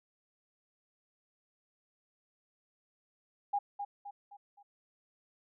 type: tone with echo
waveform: sine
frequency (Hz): 811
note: G#5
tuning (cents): -41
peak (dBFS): -28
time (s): 3.53-3.59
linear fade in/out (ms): 10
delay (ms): 260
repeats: 4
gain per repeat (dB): -7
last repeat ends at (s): 4.63
effects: none